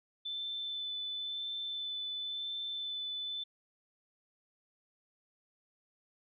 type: tone with vibrato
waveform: sine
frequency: 3520 Hz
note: A7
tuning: in tune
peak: -36 dBFS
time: 0.25-3.44 s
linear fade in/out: 10 ms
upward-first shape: sine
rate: 0.96 Hz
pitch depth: 11 cents each way
effects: none